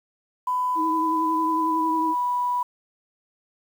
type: tone with pitch glide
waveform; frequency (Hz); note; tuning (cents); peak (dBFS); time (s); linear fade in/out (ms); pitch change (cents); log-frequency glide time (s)
sine; 1000 to 983.4; B5 to B5; +21 to -8; -21; 0.47-2.63; 5; -29; 1.64-1.94
type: tone with vibrato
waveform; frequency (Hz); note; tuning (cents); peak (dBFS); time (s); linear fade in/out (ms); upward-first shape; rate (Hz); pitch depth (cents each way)
sine; 319.5; D#4; +46; -25; 0.75-2.15; 50; triangle; 11; 36
effects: 8-bit